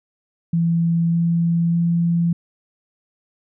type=tone with pitch steps; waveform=sine; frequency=167.7 / 168.77 / 169.84 Hz; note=E3 / E3 / F3; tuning=+30 / +41 / -48 cents; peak=-15 dBFS; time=0.53-2.33 s; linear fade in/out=5 ms; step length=600 ms; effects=none